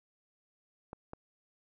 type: clicks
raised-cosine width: 1 ms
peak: -28 dBFS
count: 2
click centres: 0.931 / 1.134 s
effects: none